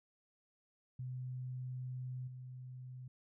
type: tone with level steps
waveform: sine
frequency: 127.2 Hz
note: C3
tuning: 48 cents flat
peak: -40 / -46 dBFS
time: 0.99-3.08 s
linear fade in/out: 5 ms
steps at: 2.27 s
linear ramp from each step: 10 ms
effects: none